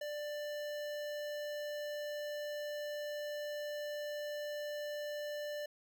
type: tone with notch filter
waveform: square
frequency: 591 Hz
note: D5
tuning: 11 cents sharp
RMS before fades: -41 dBFS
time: 0.01-5.66 s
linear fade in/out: 5 ms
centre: 9300 Hz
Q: 1.4
effects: 12-bit